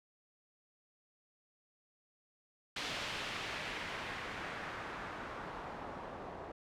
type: noise with low-pass filter sweep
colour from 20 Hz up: white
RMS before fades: -43 dBFS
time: 2.76-6.52 s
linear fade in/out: 5 ms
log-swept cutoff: 3500 to 770 Hz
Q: 1.1
effects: none